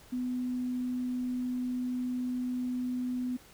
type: tone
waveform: sine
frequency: 250 Hz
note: B3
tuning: 21 cents sharp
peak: -30 dBFS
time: 0.12-3.37 s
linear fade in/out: 10 ms
effects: pink hiss -56 dBFS RMS until 3.53 s